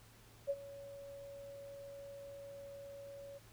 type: tone with ADSR envelope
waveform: sine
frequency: 560 Hz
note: C#5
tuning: 18 cents sharp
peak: -31 dBFS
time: 0.47-3.39 s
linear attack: 30 ms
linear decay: 47 ms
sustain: -17 dB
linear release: 19 ms
effects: added 112 Hz sine -63 dBFS peak until 3.52 s + pink hiss -63 dBFS RMS until 3.52 s